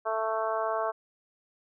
harmonic tone, 221.1 Hz, A3, 9 cents sharp, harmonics 2 / 3 / 4 / 5 / 6 / 7, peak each -35 / -30 / -35 / -33 / -37 / -42 dBFS, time 0.05-0.92 s, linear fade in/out 20 ms, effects none

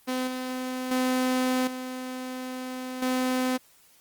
sawtooth tone with level steps, 255.6 Hz, C4, 40 cents flat, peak -22 / -26 / -19 / -29 / -20 dBFS, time 0.07-3.58 s, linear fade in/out 20 ms, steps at 0.27 / 0.91 / 1.67 / 3.02 s, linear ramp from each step 5 ms, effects white hiss -59 dBFS RMS until 4 s + Opus 24 kbps

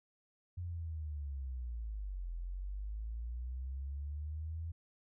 sine linear two-way sweep, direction down then up, 89.5 to 42 to 83.5 Hz, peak -38 dBFS, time 0.57-4.72 s, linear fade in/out 10 ms, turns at 2.33 s, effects none

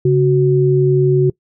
sine tone pair together, 138.59 / 370 Hz, C#3 / F#4, 0 / 0 cents, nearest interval octave + perfect fourth, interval 1700 cents, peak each -12 dBFS, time 0.05-1.3 s, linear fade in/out 5 ms, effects noise-tail reverb RT60 0.1 s tail -23 dB re dry

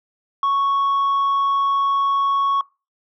sine tone, 1108.7 Hz, C#6, in tune, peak -13 dBFS, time 0.43-2.61 s, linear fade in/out 2 ms, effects noise-tail reverb RT60 0.3 s tail -25 dB re dry + tanh soft clip ceiling -15 dBFS

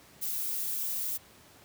violet noise, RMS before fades -33 dBFS, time 0.21-1.18 s, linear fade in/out 20 ms, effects pink hiss -56 dBFS RMS until 1.64 s + high-pass 80 Hz 12 dB/octave

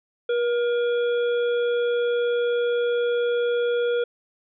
harmonic tone with a mistuned harmonic, 479.7 Hz, A#4, 50 cents sharp, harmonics 1 / 3 / 5 / 7, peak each -20 / -32 / -44 / -38 dBFS, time 0.29-4.04 s, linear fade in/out 5 ms, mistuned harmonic 3, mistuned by -29 cents, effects none

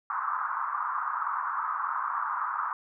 white band-pass noise, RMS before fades -31 dBFS, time 0.1-2.73 s, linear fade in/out 2 ms, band 1000 to 1300 Hz, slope 48 dB/octave, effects none

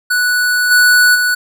square tone with level steps, 1478 Hz, F#6, 2 cents flat, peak -12 / -7 / -12 dBFS, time 0.1-1.35 s, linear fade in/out 10 ms, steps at 0.7 / 1.14 s, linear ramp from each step 20 ms, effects none

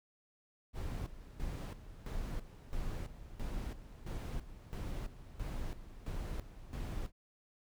brown noise with tremolo, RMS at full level -39 dBFS, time 0.73-7.12 s, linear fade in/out 50 ms, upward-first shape square, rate 1.5 Hz, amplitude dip 75%, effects none

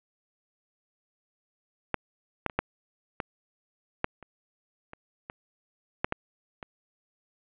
clicks, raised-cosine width 0.5 ms, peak -10 / -10 / -23 / -9 / -15 / -9 / -30 / -27 / -22 / -9 / -12 / -23 dBFS, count 12, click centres 1.943 / 2.463 / 2.498 / 2.59 / 3.202 / 4.044 / 4.227 / 4.934 / 5.299 / 6.045 / 6.124 / 6.628 s, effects resampled to 8000 Hz + 8-bit

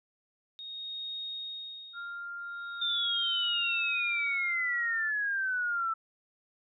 sine tone with tremolo, 3729 Hz, A#7, in tune, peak -35 dBFS, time 0.59-4.54 s, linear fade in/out 0 ms, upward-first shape sine, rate 0.43 Hz, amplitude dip 100%
sine tone, 1396.9 Hz, F6, in tune, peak -37 dBFS, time 1.93-5.12 s, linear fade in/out 50 ms
sine exponential sweep, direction down, 3631 to 1318.5 Hz, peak -28 dBFS, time 2.81-5.94 s, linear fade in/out 10 ms
effects none

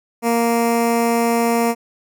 15% pulse tone with notch filter, 233.1 Hz, A#3, in tune, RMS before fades -17 dBFS, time 0.22-1.75 s, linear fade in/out 50 ms, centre 3700 Hz, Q 1.2, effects none

